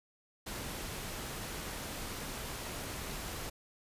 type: noise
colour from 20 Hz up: pink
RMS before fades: -41 dBFS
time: 0.46-3.5 s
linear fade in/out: 10 ms
effects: resampled to 32000 Hz